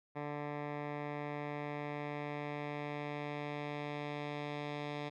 10% pulse tone with low-pass filter sweep, 146.83 Hz, D3, in tune, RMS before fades -41 dBFS, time 0.15-5.1 s, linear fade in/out 20 ms, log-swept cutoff 1700 to 3400 Hz, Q 1.4, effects none

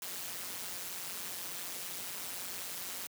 white noise with amplitude modulation, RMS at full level -38 dBFS, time 0.02-3.07 s, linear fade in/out 2 ms, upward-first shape sine, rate 181 Hz, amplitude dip 75%, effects high-pass 100 Hz 12 dB/octave

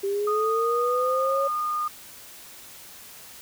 sine linear sweep, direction up, 391.2 to 557 Hz, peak -23 dBFS, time 0.03-1.48 s, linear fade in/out 10 ms
sine tone with pitch glide, 1238 to 1221 Hz, D#6 to D#6, -9 to -33 cents, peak -24 dBFS, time 0.27-1.88 s, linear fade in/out 5 ms, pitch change -24 cents, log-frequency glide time 0.44-1.48 s
effects white hiss -45 dBFS RMS until 3.41 s

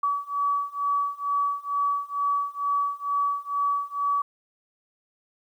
sine beating tone pair, 1140 / 1142.2 Hz, C#6 / D6, +48 / -49 cents, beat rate 2.2 Hz, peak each -27 / -26 dBFS, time 0.03-4.22 s, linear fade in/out 5 ms, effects 10-bit

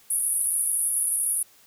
white band-pass noise, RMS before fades -25 dBFS, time 0.1-1.43 s, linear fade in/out 5 ms, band 9700 to 11000 Hz, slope 96 dB/octave, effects white hiss -56 dBFS RMS until 1.66 s

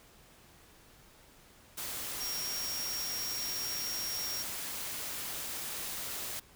sine tone in noise, 5588 Hz, F8, in tune, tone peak -36 dBFS, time 2.2-4.43 s, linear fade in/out 10 ms, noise white, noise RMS -39 dBFS, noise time 1.77-6.4 s, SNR 0 dB, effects pink hiss -59 dBFS RMS until 6.55 s

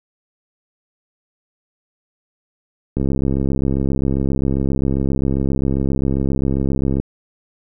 click train, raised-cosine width 3 ms, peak -7 dBFS, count 273, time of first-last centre 2.97-7 s, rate 67.5 Hz, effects none

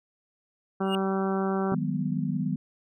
harmonic tone, 192.6 Hz, G3, 30 cents flat, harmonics 1 / 2 / 3 / 4 / 5 / 6 / 7 / 8, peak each -27 / -29 / -37 / -34 / -40 / -38 / -38 / -44 dBFS, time 0.8-1.75 s, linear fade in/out 10 ms
triangle tone with exponential growth, 2843 Hz, F7, 30 cents sharp, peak -24 dBFS, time 0.82-0.95 s, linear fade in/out 1 ms, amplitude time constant 28 ms
sine chord, G# minor seventh, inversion second, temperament equal with one note detuned, 155.56 / 185 / 202.3 / 246.9 Hz, D#3 / F#3 / G#3 / B3, 0 / 0 / -45 / 0 cents, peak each -30 / -31 / -33 / -31 dBFS, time 1.72-2.56 s, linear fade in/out 2 ms
effects none

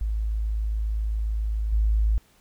sine tone with level steps, 53.7 Hz, A1, 41 cents flat, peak -23 / -18 dBFS, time 0.01-2.18 s, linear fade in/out 0 ms, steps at 1.72 s, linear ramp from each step 10 ms, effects pink hiss -60 dBFS RMS until 2.4 s

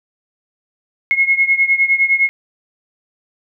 sine beating tone pair, 2164 / 2173.8 Hz, C#7 / C#7, -42 / -34 cents, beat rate 9.8 Hz, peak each -13 / -16 dBFS, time 1.11-2.29 s, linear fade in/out 0 ms, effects none

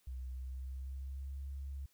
sine tone with pitch glide, 63.7 to 68.67 Hz, C2 to C#2, -46 to -16 cents, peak -40 dBFS, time 0.07-1.86 s, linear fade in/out 5 ms, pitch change +130 cents, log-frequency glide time 0.3-1.41 s, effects white hiss -73 dBFS RMS until 1.93 s

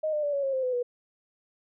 sine tone with pitch steps, 622.3 / 601.1 / 580.6 / 560.8 / 541.7 / 523.3 / 505.5 / 488.2 Hz, D#5 / D5 / D5 / C#5 / C#5 / C5 / B4 / B4, 0 / +40 / -20 / +20 / -40 / 0 / +40 / -20 cents, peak -25 dBFS, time 0.03-0.83 s, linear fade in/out 10 ms, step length 100 ms, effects none

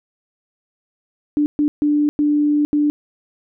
sine tone bursts at uneven times, 295.2 Hz, D4, 9 cents sharp, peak -13 dBFS, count 5, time 1.37-1.46 / 1.59-1.68 / 1.82-2.09 / 2.19-2.65 / 2.73-2.9 s, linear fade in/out 0 ms, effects none

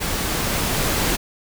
pink noise with level ramp, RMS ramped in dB -24 to -20 dBFS, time 0-1.17 s, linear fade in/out 20 ms, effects none

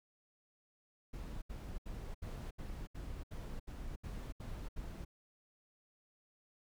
brown noise bursts, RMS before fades -44 dBFS, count 11, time 1.13-5.05 s, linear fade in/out 10 ms, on 290 ms, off 73 ms, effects none

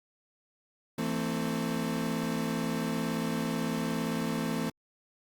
35% pulse chord, A minor, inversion second, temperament equal with one note detuned, 164.81 / 223.7 / 261.6 Hz, E3 / A3 / C4, 0 / +29 / 0 cents, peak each -33 / -31 / -33 dBFS, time 0.98-4.7 s, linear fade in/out 5 ms, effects Opus 48 kbps

